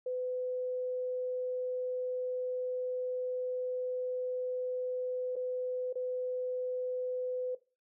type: tone with dropouts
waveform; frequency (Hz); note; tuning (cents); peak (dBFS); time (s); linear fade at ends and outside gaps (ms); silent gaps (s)
sine; 504; B4; +35; -32; 0.06-7.55; 5; 5.357-5.363 / 5.928-5.955
effects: noise-tail reverb RT60 0.3 s tail -17 dB re dry